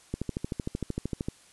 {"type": "click train", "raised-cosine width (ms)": 3, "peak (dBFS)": -17, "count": 16, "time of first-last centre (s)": [0.14, 1.285], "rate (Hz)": 13.1, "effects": ["white hiss -57 dBFS RMS until 1.52 s", "resampled to 24000 Hz"]}